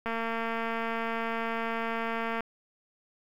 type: click train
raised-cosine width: 0.5 ms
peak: -18 dBFS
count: 536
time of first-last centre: 0.06-2.406 s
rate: 228 Hz
effects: 9-bit